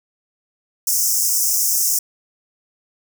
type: high-pass noise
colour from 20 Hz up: pink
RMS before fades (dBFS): -18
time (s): 0.87-1.99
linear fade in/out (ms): 5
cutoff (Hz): 5300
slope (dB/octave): 96
effects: none